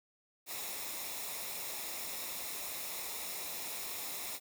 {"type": "noise with comb filter", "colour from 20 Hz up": "white", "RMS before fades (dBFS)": -41, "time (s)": [0.46, 4.4], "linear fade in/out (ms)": 50, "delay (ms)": 0.65, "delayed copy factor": -0.55, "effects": []}